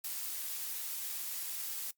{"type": "noise", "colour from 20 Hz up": "blue", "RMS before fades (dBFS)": -39, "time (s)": [0.04, 1.91], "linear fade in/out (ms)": 5, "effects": ["noise-tail reverb RT60 0.1 s tail -20 dB re dry", "Opus 48 kbps"]}